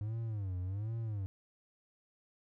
triangle tone with vibrato, 101.9 Hz, G#2, 32 cents flat, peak -33 dBFS, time 0.01-1.26 s, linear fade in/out 0 ms, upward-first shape sine, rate 1.3 Hz, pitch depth 210 cents each way, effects none

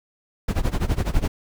brown noise with tremolo, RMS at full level -18 dBFS, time 0.48-1.28 s, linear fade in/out 5 ms, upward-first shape sine, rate 12 Hz, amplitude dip 90%, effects none

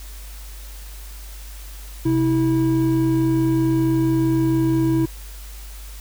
triangle tone pair together, 129.83 / 324.9 Hz, C3 / E4, -13 / -25 cents, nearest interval octave + major third, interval 1588 cents, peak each -19 / -15 dBFS, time 2.05-5.06 s, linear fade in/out 10 ms, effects added 50 Hz sine -34 dBFS peak until 6 s + white hiss -43 dBFS RMS until 6 s

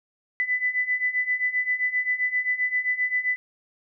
sine beating tone pair, 1993 / 2000.6 Hz, B6 / B6, +15 / +22 cents, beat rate 7.6 Hz, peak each -27 / -24 dBFS, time 0.4-3.36 s, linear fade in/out 0 ms, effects none

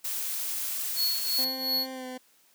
blue noise, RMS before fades -32 dBFS, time 0.04-1.45 s, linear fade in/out 10 ms
square tone with tremolo, 4366 Hz, C#8, 27 cents flat, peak -24 dBFS, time 0.95-1.87 s, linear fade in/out 50 ms, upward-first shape triangle, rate 2.8 Hz, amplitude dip 80%
20% pulse tone with pitch glide, 261.6 to 254.9 Hz, C4 to C4, 0 to -45 cents, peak -31 dBFS, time 1.38-2.18 s, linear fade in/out 10 ms, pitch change -45 cents, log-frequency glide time 1.92-2.06 s
effects white hiss -63 dBFS RMS until 2.54 s + high-pass 150 Hz 12 dB/octave

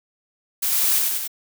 blue noise with echo, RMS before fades -22 dBFS, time 0.62-0.99 s, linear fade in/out 10 ms, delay 96 ms, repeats 3, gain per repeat -2 dB, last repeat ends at 1.278 s, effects none

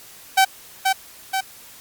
sawtooth tone with echo, 768 Hz, G5, 36 cents flat, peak -8 dBFS, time 0.37-0.45 s, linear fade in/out 10 ms, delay 480 ms, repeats 2, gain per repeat -4 dB, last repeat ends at 1.41 s, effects white hiss -44 dBFS RMS until 1.8 s + Opus 48 kbps

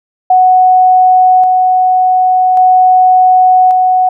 sine tone with tremolo, 740 Hz, F#5, in tune, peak -3 dBFS, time 0.3-4.09 s, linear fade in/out 5 ms, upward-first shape square, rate 0.44 Hz, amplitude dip 25%, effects none

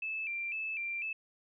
sine tone with vibrato, 2489 Hz, D#7, in tune, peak -34 dBFS, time 0.02-1.13 s, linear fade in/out 5 ms, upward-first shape square, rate 2 Hz, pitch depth 87 cents each way, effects none

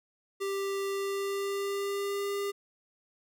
square tone with pitch glide, 393.7 to 401.5 Hz, G4 to G4, +8 to +41 cents, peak -31 dBFS, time 0.4-2.52 s, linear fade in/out 20 ms, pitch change +33 cents, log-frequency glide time 0.87-2.29 s, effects none

